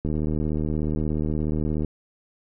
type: click train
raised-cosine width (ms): 3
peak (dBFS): -14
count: 139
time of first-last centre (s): 0.05-1.847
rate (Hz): 76.8
effects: none